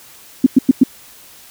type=tone bursts; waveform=sine; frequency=261.6 Hz; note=C4; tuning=in tune; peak=-3 dBFS; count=4; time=0.44-0.836 s; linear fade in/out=5 ms; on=24 ms; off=100 ms; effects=white hiss -42 dBFS RMS until 1.5 s